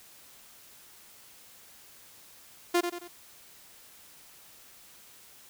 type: tone with echo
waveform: sawtooth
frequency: 349.2 Hz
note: F4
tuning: in tune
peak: -18 dBFS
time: 2.74-2.81 s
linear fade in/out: 10 ms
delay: 90 ms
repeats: 3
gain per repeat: -7 dB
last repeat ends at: 3.08 s
effects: white hiss -54 dBFS RMS until 5.49 s